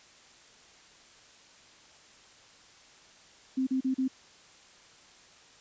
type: tone bursts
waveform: sine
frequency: 261.6 Hz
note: C4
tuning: in tune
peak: -25 dBFS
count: 4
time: 3.57-4.081 s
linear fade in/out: 10 ms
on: 100 ms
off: 37 ms
effects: white hiss -56 dBFS RMS until 5.6 s + resampled to 16000 Hz